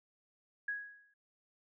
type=tone with exponential decay; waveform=sine; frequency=1661.2 Hz; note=G#6; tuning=in tune; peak=-32 dBFS; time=0.68-1.14 s; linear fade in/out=5 ms; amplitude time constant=100 ms; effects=none